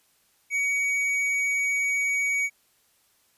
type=tone with tanh clipping; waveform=triangle; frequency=2254 Hz; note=C#7; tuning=28 cents sharp; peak=-24 dBFS; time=0.5-2.5 s; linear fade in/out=50 ms; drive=12 dB; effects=white hiss -65 dBFS RMS until 3.37 s + resampled to 32000 Hz